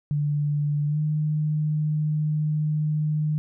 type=tone with pitch glide; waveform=sine; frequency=146.9 to 152.43 Hz; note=D3 to D#3; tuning=+1 to -35 cents; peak=-21 dBFS; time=0.11-3.38 s; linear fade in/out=0 ms; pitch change=+64 cents; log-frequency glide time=0.87-0.99 s; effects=none